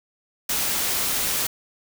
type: noise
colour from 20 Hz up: white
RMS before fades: -24 dBFS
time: 0.49-1.47 s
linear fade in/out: 5 ms
effects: none